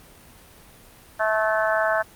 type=harmonic tone; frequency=217.4 Hz; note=A3; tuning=21 cents flat; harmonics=3 / 4 / 5 / 6 / 7 / 8; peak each=-22 / -28 / -28 / -30 / -25 / -28 dBFS; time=1.19-2.03 s; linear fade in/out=20 ms; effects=pink hiss -49 dBFS RMS until 2.15 s + Opus 32 kbps